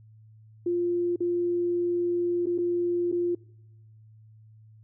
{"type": "tone with dropouts", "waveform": "sine", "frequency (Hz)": 349.2, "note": "F4", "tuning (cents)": 0, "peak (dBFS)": -23, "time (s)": [0.66, 3.35], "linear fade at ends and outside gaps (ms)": 5, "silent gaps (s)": [[1.161, 1.204], [2.459, 2.467], [2.58, 2.585], [3.117, 3.124]], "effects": ["noise-tail reverb RT60 0.9 s tail -24 dB re dry", "added 109 Hz sine -50 dBFS peak until 4.83 s"]}